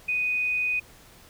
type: tone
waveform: sine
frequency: 2489 Hz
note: D#7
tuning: in tune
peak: -23 dBFS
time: 0.08-0.8 s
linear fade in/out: 10 ms
effects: pink hiss -52 dBFS RMS until 1.29 s